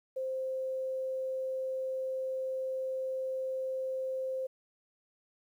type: tone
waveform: sine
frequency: 523.3 Hz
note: C5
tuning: in tune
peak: -32 dBFS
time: 0.16-4.47 s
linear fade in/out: 10 ms
effects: 11-bit